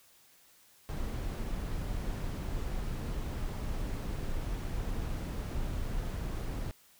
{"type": "noise", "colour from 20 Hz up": "brown", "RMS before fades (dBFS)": -35, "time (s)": [0.89, 6.71], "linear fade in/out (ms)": 0, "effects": ["white hiss -62 dBFS RMS until 6.99 s"]}